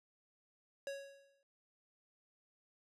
square tone with exponential decay, 554.4 Hz, C#5, in tune, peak -39 dBFS, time 0.87-1.43 s, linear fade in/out 1 ms, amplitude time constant 120 ms, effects low-pass 9000 Hz 12 dB/octave

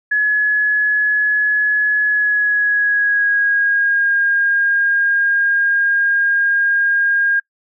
sine tone with pitch glide, 1696 to 1618.5 Hz, G#6 to G#6, +36 to -45 cents, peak -12 dBFS, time 0.11-7.4 s, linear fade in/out 10 ms, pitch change -81 cents, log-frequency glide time 2.05-4.13 s, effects noise-tail reverb RT60 0.1 s tail -25 dB re dry

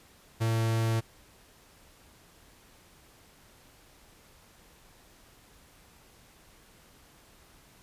45% pulse tone, 112.9 Hz, A2, 45 cents sharp, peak -25 dBFS, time 0.4-1.01 s, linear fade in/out 20 ms, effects pink hiss -58 dBFS RMS until 7.82 s + resampled to 32000 Hz

